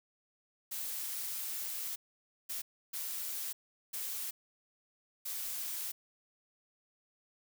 blue noise bursts at uneven times, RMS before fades -39 dBFS, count 5, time 0.71-1.96 / 2.49-2.62 / 2.93-3.53 / 3.93-4.31 / 5.25-5.92 s, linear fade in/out 10 ms, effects none

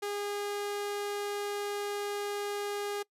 sawtooth tone, 408.6 Hz, G#4, 28 cents flat, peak -29 dBFS, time 0.02-3.03 s, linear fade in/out 10 ms, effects noise-tail reverb RT60 0.1 s tail -23 dB re dry + resampled to 32000 Hz

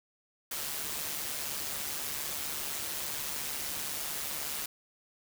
white noise with amplitude modulation, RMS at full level -34 dBFS, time 0.51-4.66 s, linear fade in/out 5 ms, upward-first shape sine, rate 146 Hz, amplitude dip 50%, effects none

